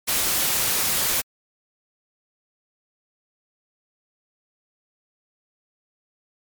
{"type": "noise", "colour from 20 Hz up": "white", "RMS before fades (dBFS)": -22, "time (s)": [0.07, 1.22], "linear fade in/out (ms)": 20, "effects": ["MP3 96 kbps"]}